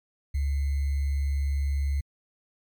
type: tone with sample-and-hold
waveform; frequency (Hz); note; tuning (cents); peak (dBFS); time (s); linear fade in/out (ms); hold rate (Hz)
sine; 70; C#2; +18; -23; 0.34-2.01; 10; 2100
effects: MP3 96 kbps